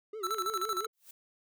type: tone with vibrato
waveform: triangle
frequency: 399.4 Hz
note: G4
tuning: 32 cents sharp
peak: -36 dBFS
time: 0.13-0.87 s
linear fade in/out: 5 ms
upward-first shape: sine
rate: 5.9 Hz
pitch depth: 190 cents each way
type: tone with tremolo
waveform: square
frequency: 1324 Hz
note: E6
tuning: 7 cents sharp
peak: -30 dBFS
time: 0.23-0.86 s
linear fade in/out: 10 ms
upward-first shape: square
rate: 13 Hz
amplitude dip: 75%
type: noise with exponential growth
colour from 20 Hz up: blue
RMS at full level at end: -47 dBFS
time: 0.93-1.11 s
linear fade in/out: 5 ms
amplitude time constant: 37 ms
effects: none